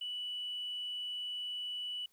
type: tone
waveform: sine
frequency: 2960 Hz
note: F#7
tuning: in tune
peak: -36 dBFS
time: 0.01-2.06 s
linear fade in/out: 5 ms
effects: tanh soft clip ceiling -32 dBFS + white hiss -72 dBFS RMS until 2.12 s